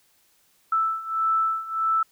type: beating tone pair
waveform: sine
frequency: 1318.5 / 1320.1 Hz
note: E6 / E6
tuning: 0 / +2 cents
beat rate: 1.6 Hz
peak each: -26 / -23 dBFS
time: 0.72-2.03 s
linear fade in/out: 5 ms
effects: white hiss -63 dBFS RMS until 2.11 s

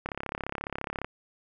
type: click train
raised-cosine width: 0.5 ms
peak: -17 dBFS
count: 35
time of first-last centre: 0.06-1.046 s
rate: 34.5 Hz
effects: none

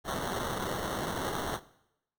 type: noise with sample-and-hold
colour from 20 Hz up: white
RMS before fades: -34 dBFS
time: 0.04-1.6 s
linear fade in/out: 50 ms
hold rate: 2450 Hz
effects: noise-tail reverb RT60 0.8 s tail -18 dB re dry

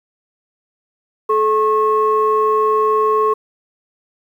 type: tone pair together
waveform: sine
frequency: 431.7 / 1087.8 Hz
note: A4 / C#6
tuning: -33 / -33 cents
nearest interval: octave + major third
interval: 1600 cents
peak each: -14 / -14 dBFS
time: 1.29-3.34 s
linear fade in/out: 10 ms
effects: tanh soft clip ceiling -5 dBFS + 8-bit

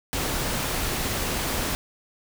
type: noise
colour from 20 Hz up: pink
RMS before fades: -27 dBFS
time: 0.13-1.75 s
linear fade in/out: 0 ms
effects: none

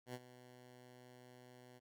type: tone with ADSR envelope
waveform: 10% pulse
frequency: 124.8 Hz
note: B2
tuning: 19 cents sharp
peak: -35 dBFS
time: 0.06-1.8 s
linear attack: 82 ms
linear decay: 42 ms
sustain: -15 dB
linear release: 28 ms
effects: none

